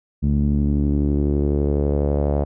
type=tone with low-pass filter sweep; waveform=sawtooth; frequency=72 Hz; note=D2; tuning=34 cents flat; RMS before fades=-19 dBFS; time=0.22-2.45 s; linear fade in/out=20 ms; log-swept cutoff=200 to 630 Hz; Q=2.9; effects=none